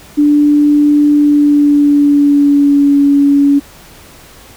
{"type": "tone with pitch glide", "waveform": "sine", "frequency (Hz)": [293.7, 283], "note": ["D4", "C#4"], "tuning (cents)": [0, 36], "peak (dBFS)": -5, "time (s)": [0.17, 3.6], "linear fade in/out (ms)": 20, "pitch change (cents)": -64, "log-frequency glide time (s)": [1.13, 3], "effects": ["pink hiss -38 dBFS RMS until 4.56 s"]}